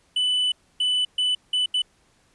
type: tone bursts at uneven times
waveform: triangle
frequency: 2990 Hz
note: F#7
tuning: 17 cents sharp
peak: -18 dBFS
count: 5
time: 0.16-0.52 / 0.8-1.05 / 1.18-1.35 / 1.53-1.66 / 1.74-1.82 s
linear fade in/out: 5 ms
effects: pink hiss -62 dBFS RMS until 2.34 s + resampled to 24000 Hz